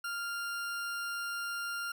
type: tone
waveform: 40% pulse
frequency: 1396.9 Hz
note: F6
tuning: in tune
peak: -34 dBFS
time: 0.04-1.92 s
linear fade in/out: 5 ms
effects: none